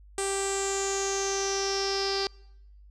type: tone with low-pass filter sweep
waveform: sawtooth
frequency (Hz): 392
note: G4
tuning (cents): 0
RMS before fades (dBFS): -29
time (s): 0.18-2.27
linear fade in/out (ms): 2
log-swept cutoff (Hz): 8400 to 4800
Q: 9
effects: noise-tail reverb RT60 0.9 s tail -26 dB re dry + added 50 Hz sine -49 dBFS peak until 2.9 s